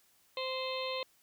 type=harmonic tone; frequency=520 Hz; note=C5; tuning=11 cents flat; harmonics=1 / 2 / 4 / 5 / 6 / 7 / 8; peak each=-37 / -41 / -46 / -44 / -46 / -44 / -43 dBFS; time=0.37-1.03 s; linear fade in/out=2 ms; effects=white hiss -68 dBFS RMS until 1.22 s